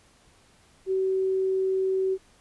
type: tone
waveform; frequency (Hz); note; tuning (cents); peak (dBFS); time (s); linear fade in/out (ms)
sine; 380; F#4; +46; -22; 0.86-2.18; 50
effects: pink hiss -59 dBFS RMS until 2.4 s + resampled to 24000 Hz